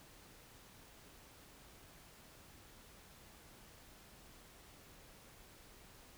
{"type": "silence", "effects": ["pink hiss -60 dBFS RMS until 6.17 s"]}